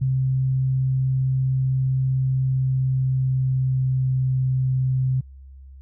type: tone with pitch glide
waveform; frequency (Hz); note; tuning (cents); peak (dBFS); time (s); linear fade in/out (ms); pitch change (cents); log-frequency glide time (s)
sine; 131.5 to 130.14; C3 to C3; +9 to -9; -18; 0.01-5.21; 10; -18; 2.31-4.3
effects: added 67 Hz sine -40 dBFS peak until 5.81 s